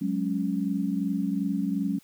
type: chord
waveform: sine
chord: F# suspended second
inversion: none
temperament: equal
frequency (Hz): 185 / 207.7 / 277.2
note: F#3 / G#3 / C#4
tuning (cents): 0 / 0 / 0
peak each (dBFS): -29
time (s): 0.01-1.99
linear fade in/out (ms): 10
effects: white hiss -59 dBFS RMS until 2.03 s